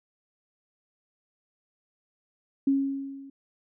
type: tone with level ramp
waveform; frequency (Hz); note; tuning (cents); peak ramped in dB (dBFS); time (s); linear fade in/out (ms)
sine; 274.1; C#4; -19; -18 to -43; 2.67-3.3; 5
effects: none